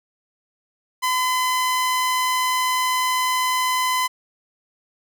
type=tone; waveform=sawtooth; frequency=1016 Hz; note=B5; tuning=49 cents sharp; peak=-15 dBFS; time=1.02-4.08 s; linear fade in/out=20 ms; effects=none